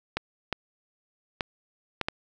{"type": "clicks", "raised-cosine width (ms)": 0.3, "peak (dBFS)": -11, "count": 5, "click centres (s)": [0.17, 0.527, 1.408, 2.013, 2.085], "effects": []}